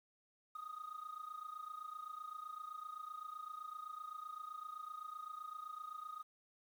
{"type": "tone with amplitude modulation", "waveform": "sine", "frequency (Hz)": 1244.5, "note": "D#6", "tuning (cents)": 0, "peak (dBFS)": -40, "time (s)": [0.55, 6.23], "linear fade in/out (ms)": 5, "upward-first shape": "sine", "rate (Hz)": 27.8, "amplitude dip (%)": 85, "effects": ["tanh soft clip ceiling -41 dBFS", "11-bit"]}